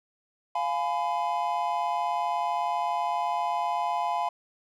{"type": "chord", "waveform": "triangle", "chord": "F diminished", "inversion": "none", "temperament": "just", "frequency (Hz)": [698.5, 838.1, 1005.8], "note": ["F5", "Ab5", "Cb6"], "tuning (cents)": [0, 16, 31], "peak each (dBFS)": -28, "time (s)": [0.55, 4.29], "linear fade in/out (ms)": 5, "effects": []}